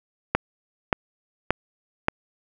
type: click train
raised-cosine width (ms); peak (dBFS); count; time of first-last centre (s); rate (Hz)
0.5; -3; 4; 0.35-2.084; 1.73
effects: none